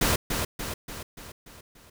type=noise with echo; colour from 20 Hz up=pink; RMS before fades=-23 dBFS; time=0.01-0.16 s; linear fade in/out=5 ms; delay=290 ms; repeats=6; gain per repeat=-5 dB; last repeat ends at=1.9 s; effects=none